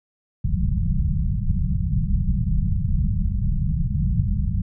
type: low-pass noise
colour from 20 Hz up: pink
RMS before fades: -21 dBFS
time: 0.44-4.62 s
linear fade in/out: 5 ms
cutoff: 200 Hz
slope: 96 dB/octave
effects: none